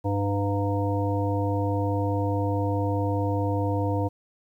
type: harmonic tone with a mistuned harmonic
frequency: 100 Hz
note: G2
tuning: 35 cents sharp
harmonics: 1 / 3 / 5 / 7 / 9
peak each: -25 / -29 / -30 / -34 / -33 dBFS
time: 0.04-4.09 s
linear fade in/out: 20 ms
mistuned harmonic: 9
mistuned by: +47 cents
effects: 10-bit